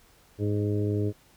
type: harmonic tone with a mistuned harmonic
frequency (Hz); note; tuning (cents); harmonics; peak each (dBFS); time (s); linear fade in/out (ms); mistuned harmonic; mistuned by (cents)
103.7; G#2; -2; 1 / 2 / 3 / 4 / 5 / 6; -26 / -35 / -31 / -31 / -42 / -44; 0.38-1.13; 50; 6; -16
effects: pink hiss -59 dBFS RMS until 1.36 s